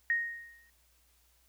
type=tone with exponential decay; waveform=sine; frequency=1864.7 Hz; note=A#6; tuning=in tune; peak=-24 dBFS; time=0.1-0.7 s; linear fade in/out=1 ms; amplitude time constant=130 ms; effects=added 60 Hz sine -69 dBFS peak until 1.48 s + white hiss -69 dBFS RMS until 1.48 s